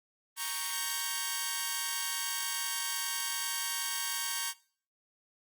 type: chord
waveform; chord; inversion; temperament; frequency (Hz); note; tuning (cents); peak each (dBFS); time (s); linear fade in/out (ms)
5% pulse; G diminished; first; equal; 932.3 / 1108.7 / 1568; Bb5 / Db6 / G6; 0 / 0 / 0; -25; 0.36-4.54; 50
effects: noise-tail reverb RT60 0.5 s tail -22 dB re dry + Opus 24 kbps